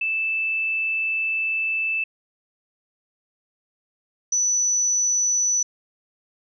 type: tone pair in turn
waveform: sine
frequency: 2637 / 5958 Hz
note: E7 / F#8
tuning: 0 / +11 cents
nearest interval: octave + major second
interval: 1411 cents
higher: second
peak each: -21 / -18 dBFS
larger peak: second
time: 0.01-2.04 / 4.32-5.63 s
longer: first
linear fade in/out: 5 ms
effects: none